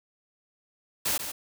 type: noise with echo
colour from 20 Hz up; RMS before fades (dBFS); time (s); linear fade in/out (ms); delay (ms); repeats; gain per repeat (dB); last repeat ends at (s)
white; -27; 1.05-1.18; 10; 140; 1; -8; 1.32
effects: none

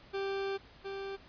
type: tone pair in turn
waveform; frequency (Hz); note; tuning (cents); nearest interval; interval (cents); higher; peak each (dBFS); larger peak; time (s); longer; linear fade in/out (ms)
40% pulse; 392 / 392; G4 / G4; 0 / 0; unison; 0; neither; -32 / -37; first; 0.13-0.58 / 0.84-1.17; first; 20
effects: pink hiss -57 dBFS RMS until 1.28 s + resampled to 11025 Hz

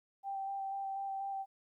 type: tone with vibrato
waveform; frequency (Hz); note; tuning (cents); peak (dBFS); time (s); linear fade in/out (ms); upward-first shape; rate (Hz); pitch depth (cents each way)
sine; 783; G5; -2; -36; 0.23-1.46; 50; square; 4.1; 11
effects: 13-bit

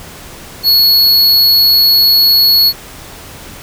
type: tone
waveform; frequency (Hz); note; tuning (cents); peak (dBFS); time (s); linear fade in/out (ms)
square; 4363; C#8; -28; -6; 0.63-2.73; 50
effects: pink hiss -32 dBFS RMS until 3.62 s

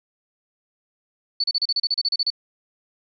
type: tone bursts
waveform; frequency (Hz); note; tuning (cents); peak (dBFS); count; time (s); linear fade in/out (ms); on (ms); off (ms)
sine; 4471; C#8; +14; -18; 13; 1.4-2.303; 5; 39; 33
effects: none

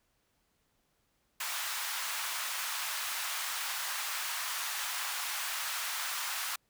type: high-pass noise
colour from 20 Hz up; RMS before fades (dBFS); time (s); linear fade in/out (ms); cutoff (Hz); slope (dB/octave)
pink; -36; 1.4-6.56; 5; 960; 24
effects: pink hiss -75 dBFS RMS until 6.69 s

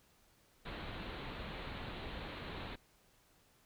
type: low-pass noise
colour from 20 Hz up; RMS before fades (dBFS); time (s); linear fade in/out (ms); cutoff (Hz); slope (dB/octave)
pink; -45; 0.65-2.76; 10; 4200; 96
effects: pink hiss -69 dBFS RMS until 3.65 s

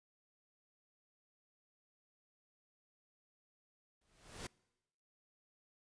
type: noise with exponential growth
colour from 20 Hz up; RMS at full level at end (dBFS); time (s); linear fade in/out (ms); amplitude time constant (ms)
pink; -42; 4.01-4.47; 5; 98
effects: noise-tail reverb RT60 1.0 s tail -25 dB re dry + resampled to 22050 Hz

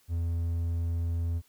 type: tone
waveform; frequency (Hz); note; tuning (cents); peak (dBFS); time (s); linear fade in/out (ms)
triangle; 84.3; E2; +39; -25; 0.08-1.42; 50
effects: white hiss -65 dBFS RMS until 1.48 s

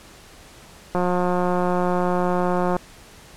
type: click train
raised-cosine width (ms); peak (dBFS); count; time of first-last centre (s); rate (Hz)
1; -9; 326; 0.95-2.766; 179
effects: pink hiss -46 dBFS RMS until 3.36 s + low-pass 11000 Hz 12 dB/octave

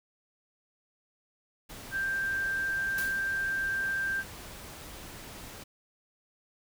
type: noise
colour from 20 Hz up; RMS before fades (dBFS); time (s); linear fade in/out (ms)
pink; -45; 1.69-5.64; 10
type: tone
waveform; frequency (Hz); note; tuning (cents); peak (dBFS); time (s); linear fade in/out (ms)
sine; 1577; G6; +10; -28; 1.91-4.24; 50
type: noise with exponential decay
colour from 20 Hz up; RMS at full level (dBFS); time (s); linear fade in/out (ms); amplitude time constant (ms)
white; -36; 2.98-3.38; 1; 86
effects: none

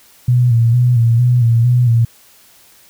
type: tone with vibrato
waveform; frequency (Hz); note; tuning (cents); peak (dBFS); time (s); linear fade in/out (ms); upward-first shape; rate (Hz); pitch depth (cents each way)
sine; 119.6; A#2; +45; -8; 0.28-2.05; 5; square; 2.2; 53
effects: white hiss -47 dBFS RMS until 2.89 s

